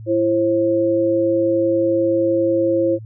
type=tone pair together; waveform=sine; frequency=336 / 533.4 Hz; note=E4 / C5; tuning=+33 / +33 cents; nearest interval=minor sixth; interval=800 cents; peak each=-17 dBFS; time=0.06-2.99 s; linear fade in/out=50 ms; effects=added 110 Hz sine -32 dBFS peak until 3.05 s